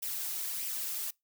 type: noise with flanger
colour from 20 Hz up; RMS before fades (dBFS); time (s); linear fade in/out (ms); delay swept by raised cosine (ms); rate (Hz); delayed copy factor
blue; -36; 0.02-1.11; 10; 0.36 to 2.46; 1.6; +0.5
effects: noise-tail reverb RT60 0.2 s tail -25 dB re dry